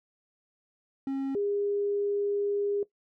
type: tone pair in turn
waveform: triangle / sine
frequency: 271.2 / 406.3 Hz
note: C#4 / G#4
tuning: -38 / -38 cents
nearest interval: perfect fifth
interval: 700 cents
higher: second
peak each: -26 dBFS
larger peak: neither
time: 1.07-1.35 / 1.35-2.83 s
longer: second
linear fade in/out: 2 ms
effects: noise-tail reverb RT60 0.1 s tail -17 dB re dry